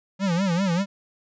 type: tone with vibrato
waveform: square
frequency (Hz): 182.5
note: F#3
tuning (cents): -24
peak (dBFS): -21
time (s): 0.19-0.86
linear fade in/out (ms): 50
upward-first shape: sine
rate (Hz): 5.1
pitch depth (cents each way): 160
effects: resampled to 16000 Hz